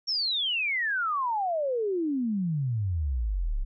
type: exponential sweep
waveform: sine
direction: down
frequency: 5588 to 31 Hz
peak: -25 dBFS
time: 0.07-3.65 s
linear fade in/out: 20 ms
effects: none